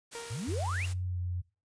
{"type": "noise", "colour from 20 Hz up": "white", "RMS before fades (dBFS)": -44, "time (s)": [0.11, 0.94], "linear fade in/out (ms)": 20}
{"type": "tone with exponential decay", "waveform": "sawtooth", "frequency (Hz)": 466.2, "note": "A#4", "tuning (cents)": 0, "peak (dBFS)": -34, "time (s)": [0.15, 0.94], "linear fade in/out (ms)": 1, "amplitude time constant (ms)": 170}
{"type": "exponential sweep", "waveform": "sine", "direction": "up", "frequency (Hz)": [96.5, 2960], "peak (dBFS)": -34, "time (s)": [0.3, 0.86], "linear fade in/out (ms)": 10}
{"type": "tone with pitch glide", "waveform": "sine", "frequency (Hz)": [91, 89.28], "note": ["F#2", "F2"], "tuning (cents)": [-28, 39], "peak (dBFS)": -31, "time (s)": [0.47, 1.42], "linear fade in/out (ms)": 20, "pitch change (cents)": -33, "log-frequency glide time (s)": [1.08, 1.19]}
{"effects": ["noise-tail reverb RT60 0.3 s tail -20 dB re dry", "resampled to 22050 Hz"]}